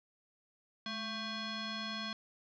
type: tone with frequency modulation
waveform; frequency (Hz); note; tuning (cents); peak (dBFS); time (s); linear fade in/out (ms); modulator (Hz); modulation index
sine; 1568; G6; 0; -37; 0.86-2.13; 2; 891; 3.3
effects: none